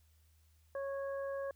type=harmonic tone; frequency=551 Hz; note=C#5; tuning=11 cents flat; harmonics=1 / 2 / 3; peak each=-37 / -48 / -50 dBFS; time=0.75-1.51 s; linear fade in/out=2 ms; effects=added 78 Hz sine -65 dBFS peak until 1.55 s + white hiss -75 dBFS RMS until 1.55 s